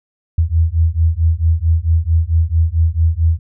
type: beating tone pair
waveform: sine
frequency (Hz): 79.8 / 84.3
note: D#2 / E2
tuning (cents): +44 / +39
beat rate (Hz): 4.5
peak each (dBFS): -14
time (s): 0.38-3.39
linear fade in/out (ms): 5
effects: none